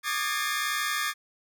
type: tone cluster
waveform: sawtooth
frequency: 1163 / 1224 / 1651 / 1790 / 2127 Hz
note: D6 / D#6 / G#6 / A6 / C7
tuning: -17 / -29 / -11 / +29 / +28 cents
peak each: -31 / -29 / -29 / -29 / -33 dBFS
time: 0.03-1.14 s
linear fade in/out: 50 ms
effects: none